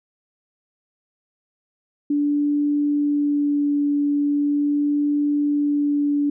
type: tone with vibrato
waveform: sine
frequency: 290.2 Hz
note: D4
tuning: 21 cents flat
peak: -17 dBFS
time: 2.1-6.3 s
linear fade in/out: 5 ms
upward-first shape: sine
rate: 0.4 Hz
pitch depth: 9 cents each way
effects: none